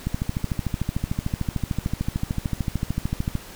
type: click train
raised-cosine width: 5 ms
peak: -11 dBFS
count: 45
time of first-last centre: 0.07-3.354 s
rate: 13.4 Hz
effects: pink hiss -42 dBFS RMS until 3.55 s